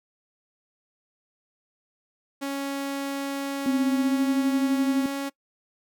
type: tone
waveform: sawtooth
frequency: 277.2 Hz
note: C#4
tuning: in tune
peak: -24 dBFS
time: 2.41-5.3 s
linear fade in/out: 20 ms
type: tone with pitch glide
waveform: sine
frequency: 261.1 to 265.4 Hz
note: C4 to C4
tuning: -3 to +25 cents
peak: -21 dBFS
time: 3.66-5.06 s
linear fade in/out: 2 ms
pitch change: +28 cents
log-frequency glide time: 4.02-4.19 s
effects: noise-tail reverb RT60 0.1 s tail -22 dB re dry